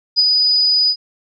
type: tone with ADSR envelope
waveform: sine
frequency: 4961 Hz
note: D#8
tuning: 6 cents flat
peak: -8 dBFS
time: 0.16-0.96 s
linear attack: 30 ms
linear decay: 35 ms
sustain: -3 dB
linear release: 66 ms
effects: none

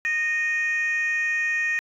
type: tone pair together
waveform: sine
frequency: 1853 / 2473 Hz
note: A#6 / D#7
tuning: -11 / -11 cents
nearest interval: perfect fourth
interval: 500 cents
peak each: -21 / -25 dBFS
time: 0.05-1.79 s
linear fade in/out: 0 ms
effects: tanh soft clip ceiling -18 dBFS

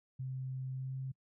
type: tone with pitch glide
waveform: sine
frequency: 130.7 to 132.3 Hz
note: C3 to C3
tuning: -1 to +20 cents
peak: -37 dBFS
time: 0.19-1.12 s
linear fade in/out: 10 ms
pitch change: +21 cents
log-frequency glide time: 0.72-0.97 s
effects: noise-tail reverb RT60 0.1 s tail -26 dB re dry

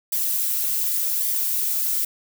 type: noise with flanger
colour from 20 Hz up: violet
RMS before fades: -23 dBFS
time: 0.12-2.05 s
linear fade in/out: 5 ms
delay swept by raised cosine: 0.72 to 4.42 ms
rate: 0.86 Hz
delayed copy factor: -0.5
effects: none

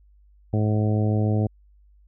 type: harmonic tone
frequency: 106.7 Hz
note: G#2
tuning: 47 cents sharp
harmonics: 1 / 2 / 3 / 4 / 5 / 6 / 7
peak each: -20 / -26 / -30 / -32 / -34 / -36 / -37 dBFS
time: 0.53-1.47 s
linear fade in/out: 5 ms
effects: added 50 Hz sine -52 dBFS peak until 2.07 s

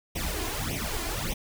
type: noise with flanger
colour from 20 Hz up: pink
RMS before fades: -31 dBFS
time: 0.15-1.34 s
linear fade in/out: 10 ms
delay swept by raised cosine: 0.33 to 2.93 ms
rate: 1.7 Hz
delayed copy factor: +0.9
effects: none

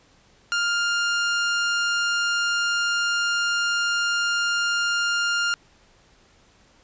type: tone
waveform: sawtooth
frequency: 1403 Hz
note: F6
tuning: 8 cents sharp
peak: -17 dBFS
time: 0.52-5.54 s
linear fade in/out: 0 ms
effects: pink hiss -57 dBFS RMS until 6.83 s + resampled to 16000 Hz

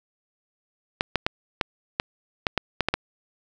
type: clicks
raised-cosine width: 0.3 ms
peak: -5 dBFS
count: 10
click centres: 1.009 / 1.157 / 1.265 / 1.612 / 1.999 / 2.468 / 2.577 / 2.807 / 2.886 / 2.94 s
effects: none

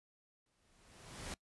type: noise with exponential growth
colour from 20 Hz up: pink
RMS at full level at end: -42 dBFS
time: 0.46-1.34 s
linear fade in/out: 2 ms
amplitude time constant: 190 ms
effects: noise-tail reverb RT60 0.1 s tail -23 dB re dry + resampled to 24000 Hz

